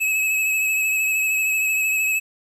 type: tone with vibrato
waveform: square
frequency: 2578 Hz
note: E7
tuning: 39 cents flat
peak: -19 dBFS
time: 0-2.2 s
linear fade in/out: 20 ms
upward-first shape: triangle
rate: 13 Hz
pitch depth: 31 cents each way
effects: 9-bit